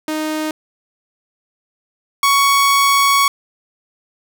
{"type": "tone pair in turn", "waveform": "sawtooth", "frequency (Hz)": [310, 1115.6], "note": ["D#4", "C#6"], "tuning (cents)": [-6, 11], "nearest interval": "octave + minor seventh", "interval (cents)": 2217, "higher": "second", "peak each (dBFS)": [-15, -7], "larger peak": "second", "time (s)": [[0.08, 0.51], [2.23, 3.28]], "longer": "second", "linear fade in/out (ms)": 2, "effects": []}